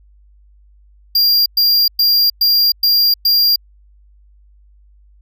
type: tone bursts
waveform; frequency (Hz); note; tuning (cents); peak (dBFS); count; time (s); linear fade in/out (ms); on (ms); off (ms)
square; 4779; D8; +29; -10; 6; 1.15-3.56; 5; 310; 110
effects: added 50 Hz sine -45 dBFS peak until 5.21 s